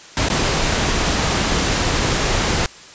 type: noise with dropouts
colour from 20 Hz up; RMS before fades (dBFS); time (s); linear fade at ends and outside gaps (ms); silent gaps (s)
pink; -18; 0.17-2.66; 1; 0.286-0.3
effects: white hiss -40 dBFS RMS until 2.94 s + resampled to 16000 Hz